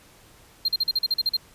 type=tone bursts; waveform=triangle; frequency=4186 Hz; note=C8; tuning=in tune; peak=-18 dBFS; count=10; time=0.65-1.368 s; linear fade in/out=5 ms; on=34 ms; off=42 ms; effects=pink hiss -53 dBFS RMS until 1.54 s + resampled to 32000 Hz